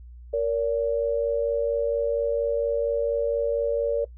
sine tone pair together, 466.2 / 570.5 Hz, A#4 / C#5, 0 / +50 cents, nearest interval minor third, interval 350 cents, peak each -24 dBFS, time 0.33-4.05 s, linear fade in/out 10 ms, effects noise-tail reverb RT60 0.1 s tail -20 dB re dry + added 60 Hz sine -41 dBFS peak until 4.17 s

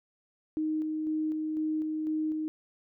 sine tone with tremolo, 311.1 Hz, D#4, in tune, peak -27 dBFS, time 0.57-2.48 s, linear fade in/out 0 ms, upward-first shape square, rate 2 Hz, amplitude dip 25%, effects none

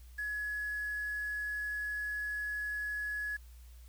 sine tone with quantisation, 1689 Hz, G#6, 29 cents sharp, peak -34 dBFS, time 0.18-3.37 s, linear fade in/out 10 ms, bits 9, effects added 60 Hz sine -50 dBFS peak until 3.88 s + white hiss -65 dBFS RMS until 3.88 s

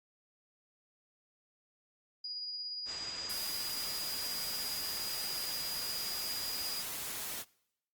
sine tone with tremolo, 4894 Hz, D#8, 29 cents flat, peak -37 dBFS, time 2.24-6.82 s, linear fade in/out 5 ms, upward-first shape triangle, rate 17 Hz, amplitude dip 35%
white noise, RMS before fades -40 dBFS, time 2.85-7.45 s, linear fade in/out 50 ms
effects noise-tail reverb RT60 0.8 s tail -24 dB re dry + Opus 24 kbps

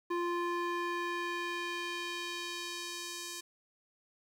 square tone with band-pass filter sweep, 347.7 Hz, F4, 8 cents flat, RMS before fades -37 dBFS, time 0.1-3.41 s, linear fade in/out 10 ms, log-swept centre 820 to 7100 Hz, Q 0.96, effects 10-bit

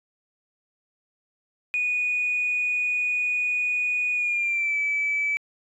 sine tone with pitch glide, 2468 to 2303 Hz, D#7 to D7, -15 to -34 cents, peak -21 dBFS, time 1.74-5.37 s, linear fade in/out 0 ms, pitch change -119 cents, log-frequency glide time 4.14-4.78 s, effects tanh soft clip ceiling -17 dBFS

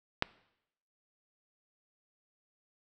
click, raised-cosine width 0.3 ms, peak -10 dBFS, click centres 0.224 s, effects noise-tail reverb RT60 0.8 s tail -21 dB re dry

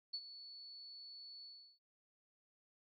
sine tone with ADSR envelope, 4435 Hz, C#8, in tune, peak -38 dBFS, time 0.13-1.79 s, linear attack 12 ms, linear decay 57 ms, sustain -13 dB, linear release 350 ms, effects none

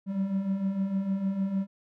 triangle beating tone pair, 188.9 / 195.5 Hz, F#3 / G3, +36 / -4 cents, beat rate 6.6 Hz, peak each -32 / -25 dBFS, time 0.06-1.67 s, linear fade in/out 50 ms, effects none

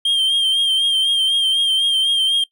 triangle tone with vibrato, 3181 Hz, G7, 25 cents sharp, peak -12 dBFS, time 0.05-2.44 s, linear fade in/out 5 ms, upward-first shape sine, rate 4 Hz, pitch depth 40 cents each way, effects noise-tail reverb RT60 0.1 s tail -20 dB re dry

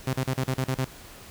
sawtooth tone bursts, 130.81 Hz, C3, in tune, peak -20 dBFS, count 8, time 0.07-0.848 s, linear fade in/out 5 ms, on 64 ms, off 38 ms, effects pink hiss -46 dBFS RMS until 1.3 s

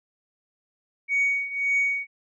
sine tone with tremolo, 2240 Hz, C#7, 18 cents sharp, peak -17 dBFS, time 1.08-2.07 s, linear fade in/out 50 ms, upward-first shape triangle, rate 1.8 Hz, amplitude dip 85%, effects tanh soft clip ceiling -16 dBFS

